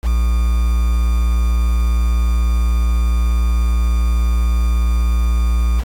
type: tone with quantisation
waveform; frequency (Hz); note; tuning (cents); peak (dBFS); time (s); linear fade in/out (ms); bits
triangle; 58.27; A#1; 0; -10; 0.02-5.84; 50; 5
effects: AAC 64 kbps